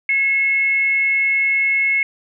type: tone with frequency modulation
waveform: sine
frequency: 2175 Hz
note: C#7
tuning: 33 cents flat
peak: -14 dBFS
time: 0.09-2.03 s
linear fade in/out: 2 ms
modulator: 487 Hz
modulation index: 0.23
effects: none